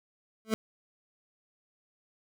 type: tone with exponential growth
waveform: 25% pulse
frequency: 220 Hz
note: A3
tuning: in tune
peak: -18 dBFS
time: 0.45-0.54 s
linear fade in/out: 0 ms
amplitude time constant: 18 ms
effects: none